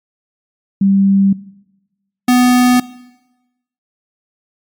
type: tone pair in turn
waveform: sine / square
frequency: 196 / 248.4 Hz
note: G3 / B3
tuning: 0 / +10 cents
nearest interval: major third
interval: 410 cents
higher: second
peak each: -8 dBFS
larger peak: neither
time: 0.81-1.33 / 2.28-2.8 s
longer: neither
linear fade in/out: 5 ms
effects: noise-tail reverb RT60 1.0 s tail -19 dB re dry + MP3 96 kbps